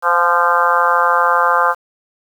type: harmonic tone with a mistuned harmonic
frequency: 172.8 Hz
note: F3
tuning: 18 cents flat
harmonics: 3 / 4 / 5 / 6 / 7 / 8 / 9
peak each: -20 / -22 / -19 / -17 / -16 / -19 / -20 dBFS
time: 0.02-1.75 s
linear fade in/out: 50 ms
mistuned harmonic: 4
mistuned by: +37 cents
effects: 7-bit